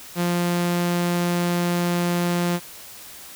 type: tone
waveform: sawtooth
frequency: 174.61 Hz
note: F3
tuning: in tune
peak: -16 dBFS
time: 0.15-2.6 s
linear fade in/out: 50 ms
effects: white hiss -41 dBFS RMS until 3.35 s